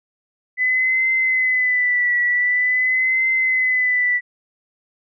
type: tone with vibrato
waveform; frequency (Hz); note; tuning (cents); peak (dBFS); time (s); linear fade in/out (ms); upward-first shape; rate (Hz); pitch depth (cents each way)
sine; 2005; B6; +26; -15; 0.57-4.21; 50; triangle; 0.46; 55
effects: none